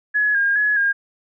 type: tone with vibrato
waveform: sine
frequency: 1654 Hz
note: G#6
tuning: 8 cents flat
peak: -15 dBFS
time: 0.14-0.93 s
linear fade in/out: 20 ms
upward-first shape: square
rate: 2.4 Hz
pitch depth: 38 cents each way
effects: none